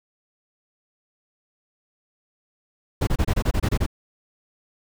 brown noise bursts, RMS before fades -20 dBFS, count 10, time 3.01-3.864 s, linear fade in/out 10 ms, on 62 ms, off 26 ms, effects none

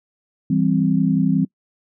sine chord, C major, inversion first, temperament equal, 164.81 / 196 / 261.6 Hz, E3 / G3 / C4, 0 / 0 / 0 cents, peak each -19 dBFS, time 0.5-1.45 s, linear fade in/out 5 ms, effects noise-tail reverb RT60 0.1 s tail -24 dB re dry

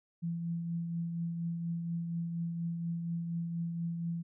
sine tone with tremolo, 168.7 Hz, E3, 40 cents sharp, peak -31 dBFS, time 0.22-4.23 s, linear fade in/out 20 ms, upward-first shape triangle, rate 4.2 Hz, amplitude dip 40%, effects none

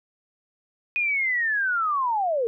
sine linear sweep, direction down, 2489 to 440 Hz, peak -21 dBFS, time 0.96-2.47 s, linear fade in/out 0 ms, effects none

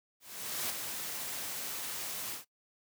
white noise with ADSR envelope, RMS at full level -34 dBFS, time 0.2-2.45 s, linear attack 500 ms, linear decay 5 ms, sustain -5 dB, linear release 130 ms, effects noise-tail reverb RT60 0.1 s tail -19 dB re dry + high-pass 100 Hz 12 dB/octave

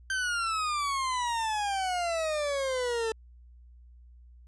40% pulse exponential sweep, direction down, 1567 to 440 Hz, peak -27 dBFS, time 0.1-3.12 s, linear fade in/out 2 ms, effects added 60 Hz sine -50 dBFS peak until 4.47 s + resampled to 22050 Hz

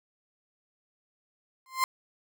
35% pulse tone with exponential growth, 1045 Hz, C6, 2 cents flat, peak -18 dBFS, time 1.66-1.84 s, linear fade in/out 1 ms, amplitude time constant 38 ms, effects none

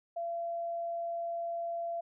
sine tone, 680 Hz, F5, 46 cents flat, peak -33 dBFS, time 0.16-2.01 s, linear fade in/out 10 ms, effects none

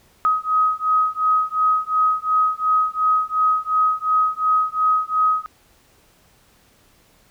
sine beating tone pair, 1261 / 1263.8 Hz, D#6 / D#6, +23 / +27 cents, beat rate 2.8 Hz, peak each -19 dBFS, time 0.25-5.46 s, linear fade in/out 0 ms, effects pink hiss -56 dBFS RMS until 7.3 s

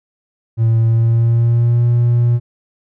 triangle tone with pitch glide, 113.7 to 119.56 Hz, A#2 to A#2, -43 to +44 cents, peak -7 dBFS, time 0.57-2.4 s, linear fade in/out 50 ms, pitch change +87 cents, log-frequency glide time 0.84-1.85 s, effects tanh soft clip ceiling -4 dBFS

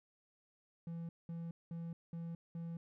triangle tone bursts, 167.5 Hz, E3, 28 cents sharp, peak -39 dBFS, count 5, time 0.87-2.77 s, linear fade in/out 2 ms, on 220 ms, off 200 ms, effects none

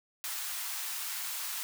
white high-pass noise, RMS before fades -37 dBFS, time 0.24-1.63 s, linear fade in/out 0 ms, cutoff 840 Hz, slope 24 dB/octave, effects none

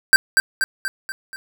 square tone with echo, 1568 Hz, G6, in tune, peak -7 dBFS, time 0.13-0.16 s, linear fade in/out 0 ms, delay 240 ms, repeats 5, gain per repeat -5 dB, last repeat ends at 1.36 s, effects none

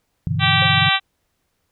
sine chord, E minor seventh, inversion first, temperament equal, 98 / 123.47 / 146.83 / 164.81 Hz, G2 / B2 / D3 / E3, 0 / 0 / 0 / 0 cents, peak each -24 dBFS, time 0.27-0.89 s, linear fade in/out 0 ms
harmonic tone, 388.4 Hz, G4, 16 cents flat, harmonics 2 / 3 / 4 / 5 / 6 / 7 / 8 / 9 / 10, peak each -23 / -23 / -23 / -23 / -23 / -23 / -23 / -23 / -23 dBFS, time 0.39-1 s, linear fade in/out 50 ms
sine tone with exponential decay, 532 Hz, C5, 29 cents sharp, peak -25 dBFS, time 0.62-0.76 s, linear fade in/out 0 ms, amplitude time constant 30 ms
effects pink hiss -70 dBFS RMS until 1.71 s

